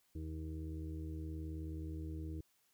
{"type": "harmonic tone", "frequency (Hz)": 79, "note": "D#2", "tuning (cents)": 27, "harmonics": [1, 2, 4, 5, 6], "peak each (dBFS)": [-42, -50, -47, -58, -60], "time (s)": [0.15, 2.41], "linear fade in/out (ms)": 5, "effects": ["white hiss -75 dBFS RMS until 2.73 s"]}